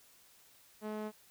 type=tone with band-pass filter; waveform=sawtooth; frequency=213.8 Hz; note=A3; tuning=49 cents flat; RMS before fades=-40 dBFS; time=0.81-1.12 s; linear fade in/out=50 ms; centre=520 Hz; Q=0.65; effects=white hiss -63 dBFS RMS until 1.3 s